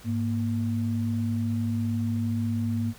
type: tone pair together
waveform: sine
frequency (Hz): 103.89 / 233.1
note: G#2 / A#3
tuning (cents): +1 / 0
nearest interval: octave + major second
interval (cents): 1399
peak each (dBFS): -27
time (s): 0.04-2.94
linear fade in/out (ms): 50
effects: pink hiss -50 dBFS RMS until 2.98 s